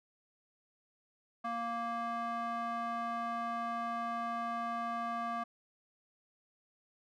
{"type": "tone with band-pass filter", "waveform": "square", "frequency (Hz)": 233.2, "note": "A#3", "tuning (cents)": 1, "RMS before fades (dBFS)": -37, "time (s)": [1.44, 5.44], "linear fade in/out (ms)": 10, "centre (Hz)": 1000, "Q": 3.7, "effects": []}